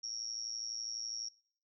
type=tone with amplitude modulation; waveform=sine; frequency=5588 Hz; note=F8; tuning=in tune; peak=-34 dBFS; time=0.03-1.29 s; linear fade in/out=10 ms; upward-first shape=sine; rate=112 Hz; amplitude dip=95%; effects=noise-tail reverb RT60 0.6 s tail -24 dB re dry